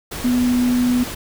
sine tone in noise, 246.9 Hz, B3, in tune, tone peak -14 dBFS, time 0.24-1.04 s, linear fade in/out 10 ms, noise pink, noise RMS -29 dBFS, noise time 0.11-1.15 s, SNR +12 dB, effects none

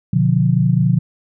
sine chord, B diminished, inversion none, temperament just, 123.47 / 148.16 / 177.8 Hz, B2 / D3 / F3, 0 / +16 / +31 cents, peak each -16 dBFS, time 0.13-0.99 s, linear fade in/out 5 ms, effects none

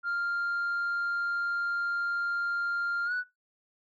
sine tone with pitch glide, 1396.9 to 1480 Hz, F6 to F#6, 0 to 0 cents, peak -26 dBFS, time 0.03-3.24 s, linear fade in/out 50 ms, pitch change +100 cents, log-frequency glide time 3.05-3.13 s, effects noise-tail reverb RT60 0.2 s tail -20 dB re dry + tanh soft clip ceiling -26 dBFS

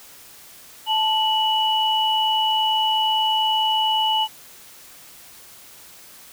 sine tone pair together, 875.6 / 2945 Hz, A5 / F#7, -9 / -9 cents, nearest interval octave + major sixth, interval 2100 cents, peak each -20 dBFS, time 0.86-4.28 s, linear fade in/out 50 ms, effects white hiss -45 dBFS RMS until 6.32 s

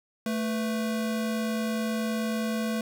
square tone pair together, 221 / 496.1 Hz, A3 / B4, +8 / +8 cents, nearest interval octave + major second, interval 1400 cents, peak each -28 / -36 dBFS, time 0.26-2.81 s, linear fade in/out 2 ms, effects none

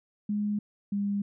sine tone pair in turn, 207.7 / 201.8 Hz, G#3 / G#3, 0 / -49 cents, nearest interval unison, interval 49 cents, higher first, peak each -26 dBFS, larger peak neither, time 0.29-0.59 / 0.92-1.22 s, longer neither, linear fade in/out 5 ms, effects none

